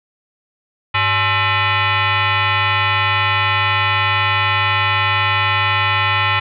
sine tone with frequency modulation, 579 Hz, D5, 25 cents flat, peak -13 dBFS, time 0.94-6.4 s, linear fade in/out 10 ms, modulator 478 Hz, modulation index 5.3, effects none

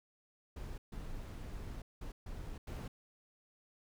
brown noise bursts at uneven times, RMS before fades -44 dBFS, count 5, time 0.56-0.78 / 0.92-1.82 / 2.01-2.12 / 2.26-2.58 / 2.67-2.88 s, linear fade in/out 5 ms, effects none

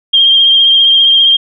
sine tone with vibrato, 3200 Hz, G7, 35 cents sharp, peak -4 dBFS, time 0.13-1.37 s, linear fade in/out 10 ms, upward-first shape triangle, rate 15 Hz, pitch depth 34 cents each way, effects none

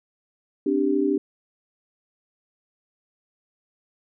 sine chord, C suspended second, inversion none, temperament just, 261.6 / 294.3 / 392.4 Hz, C4 / D4 / G4, 0 / +4 / +2 cents, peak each -26 / -22 / -23 dBFS, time 0.66-1.18 s, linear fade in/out 5 ms, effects none

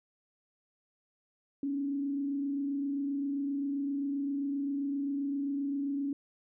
sine tone with frequency modulation, 280 Hz, C#4, 18 cents sharp, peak -30 dBFS, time 1.63-6.13 s, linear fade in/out 2 ms, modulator 27.6 Hz, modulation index 0.37, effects none

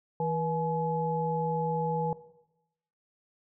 sine tone cluster, 162.3 / 482.3 / 848 Hz, E3 / B4 / G#5, -27 / -41 / +36 cents, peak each -32 / -31 / -31 dBFS, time 0.2-2.13 s, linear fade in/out 2 ms, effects noise-tail reverb RT60 0.9 s tail -17 dB re dry

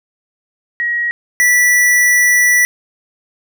sine / square tone pair in turn, 1900 / 1960.2 Hz, A#6 / B6, +33 / -13 cents, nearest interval minor second, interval 54 cents, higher second, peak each -14 / -9 dBFS, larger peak second, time 0.8-1.11 / 1.4-2.65 s, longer second, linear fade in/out 0 ms, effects none

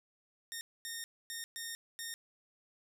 10% pulse tone bursts at uneven times, 1839 Hz, A#6, 24 cents flat, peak -31 dBFS, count 5, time 0.52-0.61 / 0.85-1.04 / 1.3-1.44 / 1.56-1.75 / 1.99-2.14 s, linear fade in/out 0 ms, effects none

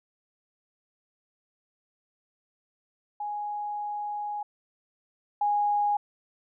sine tone pair in turn, 830.6 / 824.9 Hz, G#5 / G#5, 0 / -12 cents, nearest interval unison, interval 12 cents, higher first, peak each -30 / -22 dBFS, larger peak second, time 3.2-4.43 / 5.41-5.97 s, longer first, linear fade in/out 5 ms, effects none

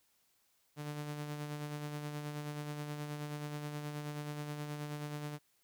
sawtooth tone with tremolo, 148.2 Hz, D3, 16 cents sharp, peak -34 dBFS, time 0.76-5.39 s, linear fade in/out 50 ms, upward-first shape sine, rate 9.4 Hz, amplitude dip 40%, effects white hiss -74 dBFS RMS until 5.63 s

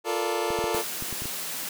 25% pulse chord, Bb major seventh, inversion second, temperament equal with one note detuned, 349.2 / 440 / 471.3 / 587.3 Hz, F4 / A4 / Bb4 / D5, 0 / 0 / +19 / 0 cents, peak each -27 / -25 / -29 / -30 dBFS, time 0.04-0.84 s, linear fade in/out 50 ms
clicks, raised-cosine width 3 ms, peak -23 dBFS, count 8, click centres 0.505 / 0.589 / 0.641 / 0.747 / 1.024 / 1.127 / 1.221 / 1.256 s
white high-pass noise, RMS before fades -33 dBFS, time 0.74-1.69 s, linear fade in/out 2 ms, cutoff 140 Hz, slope 48 dB/octave
effects none

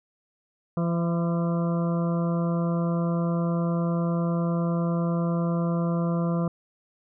harmonic tone with a mistuned harmonic, 170 Hz, F3, 46 cents flat, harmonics 1 / 2 / 3 / 4 / 6 / 7 / 8, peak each -23 / -34 / -33 / -36 / -39 / -39 / -45 dBFS, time 0.77-6.48 s, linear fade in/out 2 ms, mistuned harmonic 4, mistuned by -25 cents, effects none

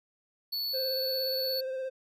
square tone, 4435 Hz, C#8, in tune, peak -31 dBFS, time 0.52-1.61 s, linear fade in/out 10 ms
triangle tone with vibrato, 523.3 Hz, C5, in tune, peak -30 dBFS, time 0.73-1.9 s, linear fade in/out 20 ms, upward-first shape sine, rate 17 Hz, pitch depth 23 cents each way
effects none

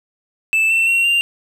triangle tone with pitch steps, 2637 / 2685 / 2733 / 2783 Hz, E7 / E7 / F7 / F7, 0 / +31 / -38 / -7 cents, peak -11 dBFS, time 0.53-1.21 s, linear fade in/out 0 ms, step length 170 ms, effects none

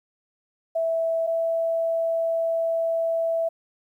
sine tone pair in turn, 657 / 660 Hz, E5 / E5, -6 / +2 cents, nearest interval unison, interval 8 cents, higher second, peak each -21 dBFS, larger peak neither, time 0.75-1.27 / 1.27-3.49 s, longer second, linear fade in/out 10 ms, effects 10-bit

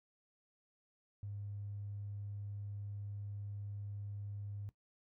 triangle tone, 101.7 Hz, G#2, 36 cents flat, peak -38 dBFS, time 1.23-4.69 s, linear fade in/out 0 ms, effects noise-tail reverb RT60 0.1 s tail -18 dB re dry + tanh soft clip ceiling -39 dBFS

